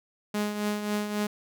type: tone with tremolo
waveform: sawtooth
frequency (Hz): 208.5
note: G#3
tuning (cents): +7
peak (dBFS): -21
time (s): 0.34-1.27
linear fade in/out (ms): 5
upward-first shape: triangle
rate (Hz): 3.7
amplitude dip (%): 60
effects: none